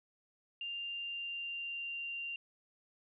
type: tone with pitch glide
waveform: sine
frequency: 2794 to 2776 Hz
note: F7 to F7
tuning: 0 to -11 cents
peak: -38 dBFS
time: 0.61-2.36 s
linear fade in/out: 2 ms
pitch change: -11 cents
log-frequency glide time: 0.79-2.04 s
effects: none